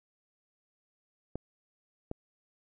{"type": "clicks", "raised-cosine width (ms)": 2, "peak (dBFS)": -22, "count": 2, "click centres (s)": [1.356, 2.114], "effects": []}